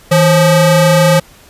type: ring-modulated tone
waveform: 45% pulse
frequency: 349.2 Hz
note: F4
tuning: in tune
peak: -3 dBFS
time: 0.11-1.2 s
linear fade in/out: 10 ms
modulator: 188 Hz
effects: pink hiss -42 dBFS RMS until 1.49 s + resampled to 32000 Hz